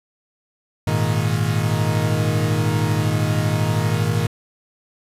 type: chord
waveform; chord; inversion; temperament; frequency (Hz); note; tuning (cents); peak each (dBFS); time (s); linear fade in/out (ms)
40% pulse; Ab suspended second; none; equal; 103.83 / 116.54 / 155.56; Ab2 / Bb2 / Eb3; 0 / 0 / 0; -21; 0.87-4.27; 5
effects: resampled to 32000 Hz